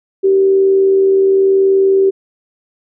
sine tone with amplitude modulation, 387.2 Hz, G4, 21 cents flat, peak -6 dBFS, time 0.23-2.11 s, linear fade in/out 20 ms, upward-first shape sine, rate 80.9 Hz, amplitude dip 30%, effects none

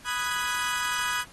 30% pulse chord, G# minor seventh, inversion first, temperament equal, 987.8 / 1244.5 / 1480 / 1661.2 Hz, B5 / D#6 / F#6 / G#6, 0 / 0 / 0 / 0 cents, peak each -30 dBFS, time 0.04-1.25 s, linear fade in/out 50 ms, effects pink hiss -51 dBFS RMS until 1.32 s + AAC 32 kbps

